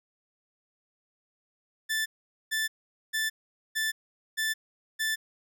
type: tone bursts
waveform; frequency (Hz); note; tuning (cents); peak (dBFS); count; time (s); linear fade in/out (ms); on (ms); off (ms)
sawtooth; 1760; A6; 0; -23; 6; 1.89-5.16; 20; 170; 450
effects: none